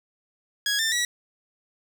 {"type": "tone with pitch steps", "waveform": "15% pulse", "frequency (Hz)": [1661.2, 1790.7, 1930.4], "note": ["G#6", "A6", "B6"], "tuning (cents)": [0, 30, -40], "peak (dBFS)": -16, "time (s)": [0.66, 1.05], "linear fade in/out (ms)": 2, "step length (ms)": 130, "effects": []}